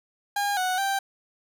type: tone with pitch steps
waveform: 30% pulse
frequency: 811 / 739 / 785 Hz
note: G#5 / F#5 / G5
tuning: -41 / -2 / +2 cents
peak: -21 dBFS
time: 0.36-0.99 s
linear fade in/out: 5 ms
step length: 210 ms
effects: none